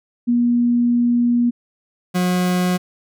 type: tone pair in turn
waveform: sine / 40% pulse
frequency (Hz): 240 / 180.58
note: B3 / F#3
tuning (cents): -49 / -42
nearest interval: perfect fourth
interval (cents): 493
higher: first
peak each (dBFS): -13 / -15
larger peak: first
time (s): 0.27-1.51 / 2.14-2.78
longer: first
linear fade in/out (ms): 20
effects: none